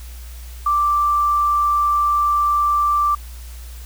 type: tone with quantisation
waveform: sine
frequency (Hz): 1174.7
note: D6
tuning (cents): 0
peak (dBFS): -14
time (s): 0.66-3.15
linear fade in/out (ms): 5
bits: 7
effects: added 60 Hz sine -32 dBFS peak until 3.85 s + white hiss -44 dBFS RMS until 3.85 s